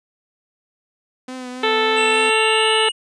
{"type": "tone with vibrato", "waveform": "sawtooth", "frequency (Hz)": 253.4, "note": "B3", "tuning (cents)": 45, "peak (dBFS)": -25, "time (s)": [1.28, 2.3], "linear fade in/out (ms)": 5, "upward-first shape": "triangle", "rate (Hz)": 3.5, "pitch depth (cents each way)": 35}
{"type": "harmonic tone", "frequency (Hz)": 440, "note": "A4", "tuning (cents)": 0, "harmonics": [1, 2, 3, 4, 5, 6, 7, 8, 9], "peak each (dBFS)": [-19, -22, -24, -25, -26, -27, -27, -28, -29], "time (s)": [1.63, 2.89], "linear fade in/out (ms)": 5}
{"type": "tone with pitch glide", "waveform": "square", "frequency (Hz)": [2683, 2876], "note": ["E7", "F#7"], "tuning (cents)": [30, -50], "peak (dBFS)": -20, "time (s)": [1.96, 2.92], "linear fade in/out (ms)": 20, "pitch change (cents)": 120, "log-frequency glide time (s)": [2.09, 2.74]}
{"effects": ["resampled to 22050 Hz"]}